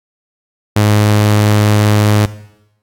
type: tone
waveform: sawtooth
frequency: 105.1 Hz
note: G#2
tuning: 21 cents sharp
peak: -4 dBFS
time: 0.76-2.26 s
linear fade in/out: 5 ms
effects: noise-tail reverb RT60 0.9 s tail -18 dB re dry + AAC 64 kbps